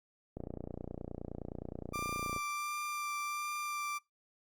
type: click train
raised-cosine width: 2 ms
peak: -27 dBFS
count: 60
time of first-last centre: 0.37-2.363 s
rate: 29.6 Hz
type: tone with vibrato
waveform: 30% pulse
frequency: 1184 Hz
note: D6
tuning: 14 cents sharp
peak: -33 dBFS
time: 1.93-3.99 s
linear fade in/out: 20 ms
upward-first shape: sine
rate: 1.4 Hz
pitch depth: 11 cents each way
effects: noise-tail reverb RT60 0.2 s tail -24 dB re dry + Opus 48 kbps